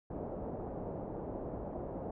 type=low-pass noise; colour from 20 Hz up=white; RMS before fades=-41 dBFS; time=0.1-2.11 s; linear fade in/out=5 ms; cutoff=660 Hz; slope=24 dB/octave; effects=none